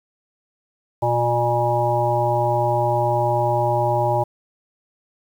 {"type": "harmonic tone with a mistuned harmonic", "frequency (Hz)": 120, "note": "B2", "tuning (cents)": -49, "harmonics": [1, 3, 5, 7, 8], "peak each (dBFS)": [-23, -26, -22, -21, -26], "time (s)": [1.02, 4.24], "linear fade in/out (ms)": 10, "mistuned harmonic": 7, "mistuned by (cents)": -22, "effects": ["8-bit"]}